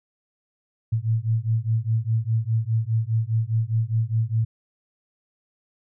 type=beating tone pair; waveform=sine; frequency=110 / 114.9 Hz; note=A2 / A#2; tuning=0 / -25 cents; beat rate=4.9 Hz; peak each=-23 dBFS; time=0.92-4.45 s; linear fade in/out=10 ms; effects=none